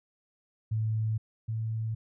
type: tone pair in turn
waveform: sine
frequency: 109.8 / 111.33 Hz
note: A2 / A2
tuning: -3 / +21 cents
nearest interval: unison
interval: 24 cents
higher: second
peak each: -26 / -29 dBFS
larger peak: first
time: 0.71-1.18 / 1.48-1.95 s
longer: neither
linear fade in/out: 10 ms
effects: none

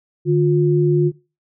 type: tone pair together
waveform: sine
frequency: 149.2 / 354.9 Hz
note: D3 / F4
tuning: +28 / +28 cents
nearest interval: octave + minor third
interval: 1500 cents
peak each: -15 dBFS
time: 0.25-1.12 s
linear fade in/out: 50 ms
effects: noise-tail reverb RT60 0.3 s tail -19 dB re dry

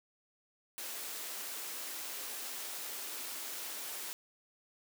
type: high-pass noise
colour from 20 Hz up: white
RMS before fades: -42 dBFS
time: 0.78-4.13 s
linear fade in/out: 0 ms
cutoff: 260 Hz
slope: 24 dB/octave
effects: none

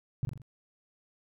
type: tone with echo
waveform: sine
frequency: 130.81 Hz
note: C3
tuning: in tune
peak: -25 dBFS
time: 0.23-0.25 s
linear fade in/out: 0 ms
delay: 42 ms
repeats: 4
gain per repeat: -5 dB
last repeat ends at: 0.418 s
effects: none

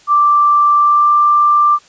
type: tone with pitch glide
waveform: sine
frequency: 1174.7 to 1182.2 Hz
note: D6 to D6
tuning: 0 to +11 cents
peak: -7 dBFS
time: 0.07-1.79 s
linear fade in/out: 50 ms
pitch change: +11 cents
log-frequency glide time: 0.78-1.11 s
effects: white hiss -46 dBFS RMS until 1.88 s + resampled to 16000 Hz

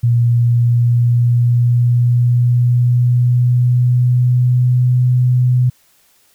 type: tone with pitch glide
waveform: sine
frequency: 118.9 to 125.1 Hz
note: A#2 to B2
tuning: +35 to +23 cents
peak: -9 dBFS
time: 0.03-5.7 s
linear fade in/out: 10 ms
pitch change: +88 cents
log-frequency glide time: 0.24-5.02 s
effects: white hiss -54 dBFS RMS until 6.34 s

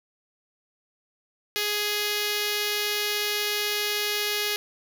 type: tone with notch filter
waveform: 5% pulse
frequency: 416.2 Hz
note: G#4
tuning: 4 cents sharp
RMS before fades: -27 dBFS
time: 1.56-4.56 s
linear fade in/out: 0 ms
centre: 1000 Hz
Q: 0.94
effects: none

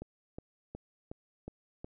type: click train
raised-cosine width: 2 ms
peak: -28 dBFS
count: 6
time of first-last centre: 0.02-1.845 s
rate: 2.74 Hz
effects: none

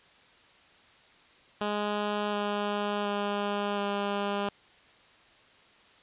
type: tone with pitch steps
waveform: 10% pulse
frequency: 207.7 / 205.8 / 203.9 / 202 Hz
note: G#3 / G#3 / G#3 / G#3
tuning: 0 / -16 / -32 / -48 cents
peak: -20 dBFS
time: 1.61-4.49 s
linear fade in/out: 2 ms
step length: 720 ms
effects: white hiss -58 dBFS RMS until 6.02 s + resampled to 8000 Hz

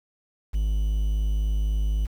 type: tone with quantisation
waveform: triangle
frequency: 51.91 Hz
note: G#1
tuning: in tune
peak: -19 dBFS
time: 0.53-2.07 s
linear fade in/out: 20 ms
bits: 8
effects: none

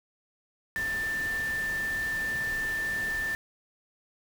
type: tone in noise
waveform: sine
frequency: 1778 Hz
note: A6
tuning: 18 cents sharp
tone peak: -28 dBFS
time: 0.76-3.35 s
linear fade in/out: 0 ms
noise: pink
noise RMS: -41 dBFS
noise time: 0.76-3.35 s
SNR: +10 dB
effects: none

